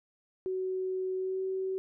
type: tone with pitch glide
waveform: sine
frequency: 374.1 to 379.3 Hz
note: F#4 to F#4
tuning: +19 to +43 cents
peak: -30 dBFS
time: 0.46-1.78 s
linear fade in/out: 0 ms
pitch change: +24 cents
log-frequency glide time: 1.16-1.42 s
effects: none